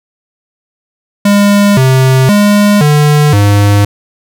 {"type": "tone with pitch steps", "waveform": "square", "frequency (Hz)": [203, 131.1, 205.6, 148.6, 102], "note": ["G#3", "C3", "G#3", "D3", "G#2"], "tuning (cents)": [-39, 4, -17, 21, -31], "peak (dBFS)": -5, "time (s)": [1.25, 3.85], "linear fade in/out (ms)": 5, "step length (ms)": 520, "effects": []}